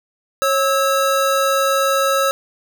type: tone pair together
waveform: square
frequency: 545.8 / 1300 Hz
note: C#5 / E6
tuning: -27 / -24 cents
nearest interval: octave + minor third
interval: 1503 cents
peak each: -18 / -18 dBFS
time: 0.42-2.31 s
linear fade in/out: 0 ms
effects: none